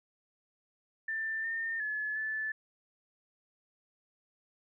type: tone with pitch steps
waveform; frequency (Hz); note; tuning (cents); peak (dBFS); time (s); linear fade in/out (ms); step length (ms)
sine; 1781 / 1816 / 1714 / 1745; A6 / A#6 / A6 / A6; +21 / -46 / -46 / -15; -32; 1.08-2.52; 5; 360
effects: none